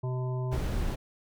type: harmonic tone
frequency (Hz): 127.1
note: C3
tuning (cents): -50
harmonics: 1 / 3 / 5 / 7 / 8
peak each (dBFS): -29 / -39 / -43 / -46 / -47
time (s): 0.03-0.57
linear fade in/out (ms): 10
type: noise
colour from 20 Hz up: brown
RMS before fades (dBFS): -30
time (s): 0.51-0.96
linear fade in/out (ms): 20
effects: none